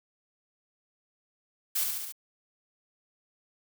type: noise with echo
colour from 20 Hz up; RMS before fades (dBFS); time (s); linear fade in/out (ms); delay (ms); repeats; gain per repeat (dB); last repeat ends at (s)
blue; -28; 1.75-1.84; 10; 71; 4; -3; 2.124
effects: none